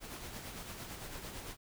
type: noise with tremolo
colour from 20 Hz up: pink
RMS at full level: -44 dBFS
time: 0-1.57 s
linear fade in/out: 50 ms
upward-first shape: sine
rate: 8.9 Hz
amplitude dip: 40%
effects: none